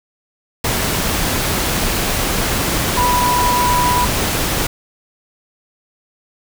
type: tone in noise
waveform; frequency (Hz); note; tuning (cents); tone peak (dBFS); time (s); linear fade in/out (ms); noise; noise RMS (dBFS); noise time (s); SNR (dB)
sine; 983; B5; -8; -14; 2.97-4.05; 5; pink; -18; 0.64-4.67; +1
effects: none